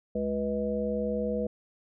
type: harmonic tone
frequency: 70 Hz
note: C#2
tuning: 18 cents sharp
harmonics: 1 / 3 / 5 / 7 / 9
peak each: -41 / -31 / -41 / -30 / -36 dBFS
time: 0.15-1.47 s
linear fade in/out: 5 ms
effects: none